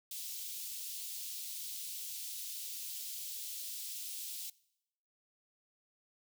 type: high-pass noise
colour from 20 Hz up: white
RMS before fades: -43 dBFS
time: 0.11-4.5 s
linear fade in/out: 5 ms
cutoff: 3100 Hz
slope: 24 dB/octave
effects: noise-tail reverb RT60 0.8 s tail -22 dB re dry